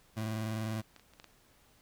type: tone with vibrato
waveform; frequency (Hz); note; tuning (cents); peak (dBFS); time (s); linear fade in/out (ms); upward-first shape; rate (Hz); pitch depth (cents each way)
25% pulse; 110; A2; 0; -30; 0.16-0.82; 20; sine; 20; 55
type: clicks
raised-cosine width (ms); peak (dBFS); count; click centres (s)
0.2; -39 / -35 / -39 / -40 / -32 / -32; 6; 0.73 / 0.963 / 0.996 / 1.136 / 1.199 / 1.243
effects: pink hiss -65 dBFS RMS until 1.81 s